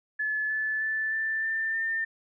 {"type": "tone with pitch steps", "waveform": "sine", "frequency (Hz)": [1722, 1738, 1754.1, 1770.4, 1786.8, 1803.4], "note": ["A6", "A6", "A6", "A6", "A6", "A6"], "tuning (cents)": [-38, -22, -6, 10, 26, 42], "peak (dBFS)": -26, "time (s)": [0.19, 2.05], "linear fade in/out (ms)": 10, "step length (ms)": 310, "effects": []}